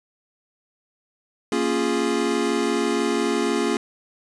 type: chord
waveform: square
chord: Bb minor seventh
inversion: none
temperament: equal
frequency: 233.1 / 277.2 / 349.2 / 415.3 Hz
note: Bb3 / Db4 / F4 / Ab4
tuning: 0 / 0 / 0 / 0 cents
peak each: -27 / -27 / -26 / -26 dBFS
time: 1.52-3.77 s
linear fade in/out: 2 ms
effects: resampled to 22050 Hz